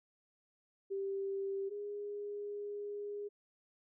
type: tone pair in turn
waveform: sine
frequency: 392 / 410.6 Hz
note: G4 / G#4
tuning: 0 / -20 cents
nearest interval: minor second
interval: 80 cents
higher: second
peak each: -35 / -39 dBFS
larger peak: first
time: 0.9-1.7 / 1.7-3.29 s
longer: second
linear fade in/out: 20 ms
effects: none